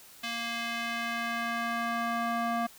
square tone with band-pass filter sweep, 233.1 Hz, A#3, in tune, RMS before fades -32 dBFS, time 0.23-2.67 s, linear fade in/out 10 ms, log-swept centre 3000 to 920 Hz, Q 1.2, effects white hiss -53 dBFS RMS until 2.78 s

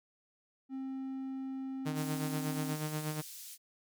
triangle tone, 265.7 Hz, C4, 27 cents sharp, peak -35 dBFS, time 0.69-2.77 s, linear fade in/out 50 ms
sawtooth tone with tremolo, 153.3 Hz, D#3, 25 cents flat, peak -29 dBFS, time 1.85-3.22 s, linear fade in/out 20 ms, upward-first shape sine, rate 8.3 Hz, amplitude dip 55%
white band-pass noise, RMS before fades -48 dBFS, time 1.94-3.58 s, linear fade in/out 50 ms, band 4000 to 16000 Hz, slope 12 dB/octave
effects none

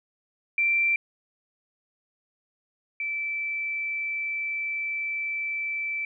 sine tone pair in turn, 2351 / 2324 Hz, D7 / D7, +1 / -19 cents, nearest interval unison, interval 20 cents, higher first, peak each -20 / -27 dBFS, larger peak first, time 0.58-0.96 / 3-6.05 s, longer second, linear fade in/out 2 ms, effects none

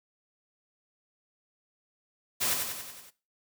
white noise with echo, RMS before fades -28 dBFS, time 2.4-2.55 s, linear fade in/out 20 ms, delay 93 ms, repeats 6, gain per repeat -4 dB, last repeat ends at 3.108 s, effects noise-tail reverb RT60 0.3 s tail -17 dB re dry

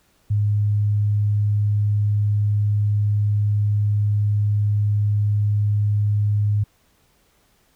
sine tone, 103.83 Hz, G#2, in tune, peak -16 dBFS, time 0.3-6.64 s, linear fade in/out 10 ms, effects pink hiss -61 dBFS RMS until 7.75 s

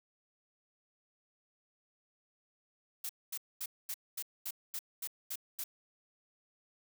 blue noise bursts, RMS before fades -39 dBFS, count 10, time 3.04-5.64 s, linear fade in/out 5 ms, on 53 ms, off 230 ms, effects none

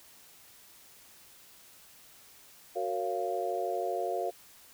sine chord, Gb major seventh, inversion none, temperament just, 370 / 462.5 / 555 / 693.7 Hz, Gb4 / Bb4 / Db5 / F5, 0 / -14 / +2 / -12 cents, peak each -36 / -36 / -37 / -33 dBFS, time 2.75-4.31 s, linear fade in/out 20 ms, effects white hiss -56 dBFS RMS until 4.73 s

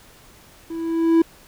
triangle tone with level ramp, 329.6 Hz, E4, in tune, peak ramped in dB -26 to -8 dBFS, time 0.7-1.22 s, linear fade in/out 5 ms, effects pink hiss -49 dBFS RMS until 1.47 s

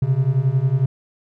triangle beating tone pair, 126.7 / 137.7 Hz, B2 / C#3, +45 / -11 cents, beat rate 11 Hz, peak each -17 / -16 dBFS, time 0.02-0.86 s, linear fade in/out 5 ms, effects none

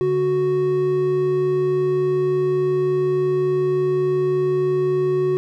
triangle tone pair together, 144.48 / 370 Hz, D3 / F#4, -28 / 0 cents, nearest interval octave + major third, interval 1628 cents, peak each -24 / -15 dBFS, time 0.01-5.37 s, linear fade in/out 0 ms, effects none

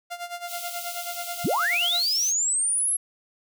sawtooth tone with tremolo, 698 Hz, F5, 1 cent flat, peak -26 dBFS, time 0.1-2.03 s, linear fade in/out 20 ms, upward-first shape sine, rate 9.3 Hz, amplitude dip 80%
white high-pass noise, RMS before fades -36 dBFS, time 0.46-2.34 s, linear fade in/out 50 ms, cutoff 2600 Hz, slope 48 dB/octave
sine linear sweep, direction up, 81.7 to 11240 Hz, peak -21 dBFS, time 1.44-2.97 s, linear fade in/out 10 ms
effects none

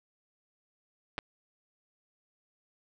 clicks, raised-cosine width 0.3 ms, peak -18 dBFS, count 2, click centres 1.181 / 1.188 s, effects none

